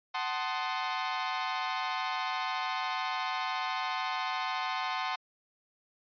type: chord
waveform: sawtooth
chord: F# diminished seventh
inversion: none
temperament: equal with one note detuned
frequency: 749.5 / 880 / 1046.5 / 1244.5 Hz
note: F#5 / A5 / C6 / Eb6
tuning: +22 / 0 / 0 / 0 cents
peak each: -32 / -34 / -31 / -36 dBFS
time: 0.14-5.16 s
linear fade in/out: 10 ms
effects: resampled to 11025 Hz